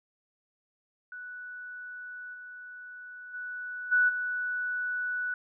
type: tone with level steps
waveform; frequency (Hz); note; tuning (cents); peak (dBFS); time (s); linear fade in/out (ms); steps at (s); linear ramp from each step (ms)
sine; 1480; F#6; 0; -39 / -42 / -35 / -20 / -29; 1.12-5.34; 2; 2.33 / 3.33 / 3.91 / 4.08; 20
effects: none